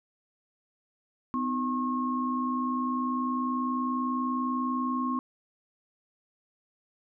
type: tone cluster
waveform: sine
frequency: 252 / 312.1 / 1082 Hz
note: B3 / D#4 / C#6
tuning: +35 / +5 / -42 cents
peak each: -29 / -38 / -30 dBFS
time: 1.34-5.19 s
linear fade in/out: 0 ms
effects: none